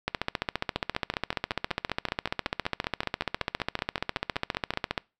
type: two click trains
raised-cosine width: 0.3 ms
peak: -10 / -16 dBFS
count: 73 / 22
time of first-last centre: 0.08-4.978 / 0.76-4.737 s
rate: 14.7 / 5.28 Hz
effects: noise-tail reverb RT60 0.3 s tail -25 dB re dry